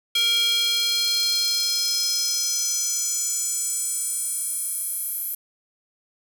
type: tone with high-pass filter sweep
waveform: square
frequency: 466.2 Hz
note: A#4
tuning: in tune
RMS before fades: -24 dBFS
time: 0.15-5.35 s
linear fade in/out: 5 ms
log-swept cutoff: 3100 to 12000 Hz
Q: 4.3
effects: none